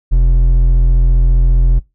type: tone with hard clipping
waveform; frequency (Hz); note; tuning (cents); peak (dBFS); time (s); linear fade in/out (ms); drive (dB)
triangle; 42.58; F1; -43; -8; 0.11-1.8; 20; 9
effects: noise-tail reverb RT60 0.2 s tail -21 dB re dry